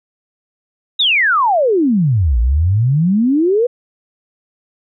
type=exponential two-way sweep; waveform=sine; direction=down then up; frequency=3900 to 55.2 to 503 Hz; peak=-10 dBFS; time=0.99-3.67 s; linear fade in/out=10 ms; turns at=2.39 s; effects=none